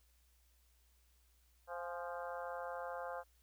harmonic tone with a mistuned harmonic, 174.61 Hz, F3, in tune, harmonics 3 / 4 / 5 / 6 / 7 / 8 / 9, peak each -45 / -47 / -49 / -51 / -52 / -53 / -54 dBFS, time 1.67-3.24 s, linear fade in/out 50 ms, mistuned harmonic 5, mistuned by -54 cents, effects added 60 Hz sine -69 dBFS peak until 3.42 s + white hiss -75 dBFS RMS until 3.42 s

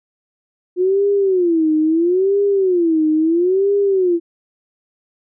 sine tone with vibrato, 353.6 Hz, F4, 22 cents sharp, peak -12 dBFS, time 0.76-4.2 s, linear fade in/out 50 ms, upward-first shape sine, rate 0.75 Hz, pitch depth 230 cents each way, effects none

